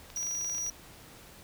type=clicks; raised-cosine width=0.2 ms; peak=-29 dBFS; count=12; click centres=0.102 / 0.173 / 0.229 / 0.268 / 0.311 / 0.351 / 0.411 / 0.446 / 0.498 / 0.549 / 0.582 / 0.665 s
type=tone; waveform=square; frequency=5790 Hz; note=F#8; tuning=38 cents flat; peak=-32 dBFS; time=0.16-0.7 s; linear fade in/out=2 ms
effects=pink hiss -52 dBFS RMS until 1.43 s